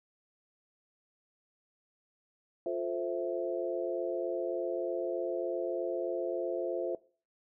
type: chord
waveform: sine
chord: F major seventh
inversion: none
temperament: equal with one note detuned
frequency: 352.3 / 440 / 523.3 / 659.3 Hz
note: F4 / A4 / C5 / E5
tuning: +15 / 0 / 0 / 0 cents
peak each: -35 / -39 / -36 / -36 dBFS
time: 2.66-6.95 s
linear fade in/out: 2 ms
effects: noise-tail reverb RT60 0.4 s tail -20 dB re dry